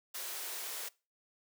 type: high-pass noise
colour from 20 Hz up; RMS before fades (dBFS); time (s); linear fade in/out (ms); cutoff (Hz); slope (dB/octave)
white; -41; 0.14-0.89; 10; 340; 48
effects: noise-tail reverb RT60 0.3 s tail -22 dB re dry